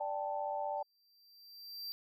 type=chord; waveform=sine; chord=D suspended fourth; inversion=none; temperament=equal; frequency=587.3 / 784 / 880 Hz; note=D5 / G5 / A5; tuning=0 / 0 / 0 cents; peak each=-39 / -39 / -39 dBFS; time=0-0.83 s; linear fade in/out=10 ms
type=tone with exponential growth; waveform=square; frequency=4700 Hz; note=D8; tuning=1 cent sharp; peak=-39 dBFS; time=0.77-1.92 s; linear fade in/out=0 ms; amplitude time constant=250 ms
effects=none